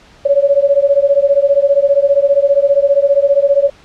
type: beating tone pair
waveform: sine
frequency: 554.4 / 569.4 Hz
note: C#5 / C#5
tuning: 0 / +46 cents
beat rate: 15 Hz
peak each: -11 dBFS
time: 0.25-3.7 s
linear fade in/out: 10 ms
effects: pink hiss -44 dBFS RMS until 3.84 s + low-pass 5000 Hz 12 dB/octave